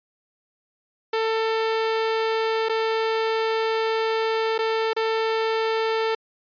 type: tone with dropouts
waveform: sawtooth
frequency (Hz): 445.8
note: A4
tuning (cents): +23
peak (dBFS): -17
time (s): 1.13-6.15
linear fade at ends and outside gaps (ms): 5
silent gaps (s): 2.687-2.694 / 4.58-4.588 / 4.933-4.964
effects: resampled to 11025 Hz